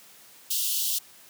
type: high-pass noise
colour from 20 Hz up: white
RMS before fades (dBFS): -27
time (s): 0.5-0.99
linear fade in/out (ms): 10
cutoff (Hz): 2800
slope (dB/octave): 96
effects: white hiss -52 dBFS RMS until 1.29 s + high-pass 100 Hz 12 dB/octave